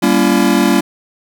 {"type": "chord", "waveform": "square", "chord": "G diminished seventh", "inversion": "none", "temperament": "just", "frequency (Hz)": [196, 235.2, 282.2, 338.7], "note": ["G3", "Bb3", "Db4", "Fb4"], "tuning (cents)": [0, 16, 31, 47], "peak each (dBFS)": -16, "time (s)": [0.02, 0.81], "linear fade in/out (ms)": 10, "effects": []}